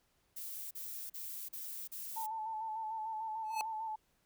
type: noise bursts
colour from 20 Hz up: violet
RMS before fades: -44 dBFS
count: 5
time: 0.36-2.266 s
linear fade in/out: 10 ms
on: 350 ms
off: 39 ms
type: tone with vibrato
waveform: sine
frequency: 880 Hz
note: A5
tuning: in tune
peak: -37 dBFS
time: 2.16-3.96 s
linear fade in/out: 10 ms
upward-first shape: square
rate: 6.7 Hz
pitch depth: 32 cents each way
type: tone with exponential growth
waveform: square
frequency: 862 Hz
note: A5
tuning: 36 cents flat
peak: -29 dBFS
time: 3.44-3.61 s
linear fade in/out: 1 ms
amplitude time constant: 36 ms
effects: pink hiss -75 dBFS RMS until 4.25 s